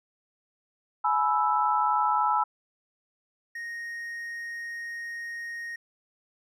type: chord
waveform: sine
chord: E major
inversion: first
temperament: equal with one note detuned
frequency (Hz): 844.6 / 987.8 / 1318.5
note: G#5 / B5 / E6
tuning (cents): +29 / 0 / 0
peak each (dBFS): -26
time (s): 1.04-2.44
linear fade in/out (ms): 10
type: tone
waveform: triangle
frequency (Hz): 1864.7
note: A#6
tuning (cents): 0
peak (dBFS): -32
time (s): 3.55-5.76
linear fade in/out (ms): 5
effects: none